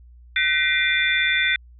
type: tone cluster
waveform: sine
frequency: 1521 / 1911 / 2068 / 2388 / 3528 Hz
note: F#6 / A#6 / C7 / D7 / A7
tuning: +47 / +43 / -21 / +28 / +4 cents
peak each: -24 dBFS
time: 0.36-1.56 s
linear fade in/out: 2 ms
effects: added 60 Hz sine -44 dBFS peak until 1.79 s